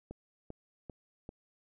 click train, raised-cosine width 2 ms, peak -30 dBFS, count 4, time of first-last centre 0.11-1.291 s, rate 2.54 Hz, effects none

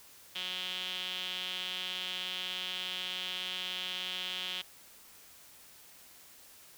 sawtooth tone with band-pass filter, 183.4 Hz, F#3, 15 cents flat, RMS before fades -38 dBFS, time 0.35-4.62 s, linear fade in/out 10 ms, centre 3200 Hz, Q 6.2, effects white hiss -56 dBFS RMS until 6.77 s

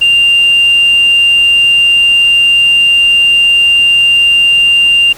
sine tone, 2791 Hz, F7, 2 cents flat, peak -3 dBFS, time 0.01-5.13 s, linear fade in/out 10 ms, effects tanh soft clip ceiling -1 dBFS + pink hiss -33 dBFS RMS until 5.17 s

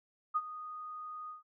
sine tone with ADSR envelope, 1239 Hz, D#6, 8 cents flat, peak -26 dBFS, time 0.34-1.43 s, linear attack 22 ms, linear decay 44 ms, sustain -15 dB, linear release 140 ms, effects none

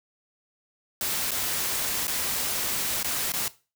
white noise with dropouts, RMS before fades -28 dBFS, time 1.01-3.48 s, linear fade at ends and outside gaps 1 ms, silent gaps 1.308-1.316 / 2.07-2.079 / 3.029-3.045 / 3.32-3.337 s, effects noise-tail reverb RT60 0.3 s tail -17 dB re dry

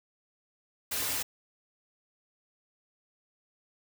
white noise with comb filter, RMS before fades -32 dBFS, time 0.91-1.23 s, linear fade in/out 10 ms, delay 5.3 ms, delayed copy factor -0.5, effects none

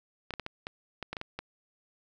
clicks, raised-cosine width 0.3 ms, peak -20 dBFS, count 10, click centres 0.307 / 0.338 / 0.397 / 0.464 / 0.669 / 1.027 / 1.13 / 1.168 / 1.214 / 1.39 s, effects none

